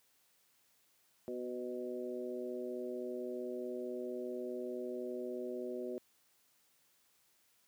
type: harmonic tone with a mistuned harmonic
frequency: 123.47 Hz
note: B2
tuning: in tune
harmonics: 2 / 3 / 4 / 5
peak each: -45 / -41 / -45 / -47 dBFS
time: 1.28-5.98 s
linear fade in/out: 0 ms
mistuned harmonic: 4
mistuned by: +28 cents
effects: white hiss -72 dBFS RMS until 7.67 s + high-pass 80 Hz 12 dB/octave